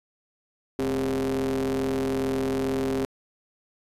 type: ring-modulated tone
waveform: 45% pulse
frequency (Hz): 69.3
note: C#2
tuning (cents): 0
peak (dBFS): -21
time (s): 0.79-3.05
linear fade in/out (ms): 0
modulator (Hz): 333
effects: resampled to 32000 Hz + 10-bit